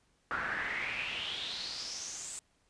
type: noise with band-pass filter sweep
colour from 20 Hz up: brown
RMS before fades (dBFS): -38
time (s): 0.31-2.39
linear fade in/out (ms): 0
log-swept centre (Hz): 1400 to 8100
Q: 5.8
effects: pink hiss -72 dBFS RMS until 2.69 s + resampled to 22050 Hz